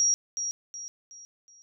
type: tone with echo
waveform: sine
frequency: 5680 Hz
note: F8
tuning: 28 cents sharp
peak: -20 dBFS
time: 0-0.14 s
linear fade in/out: 0 ms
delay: 370 ms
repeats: 4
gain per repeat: -8 dB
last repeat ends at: 1.62 s
effects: none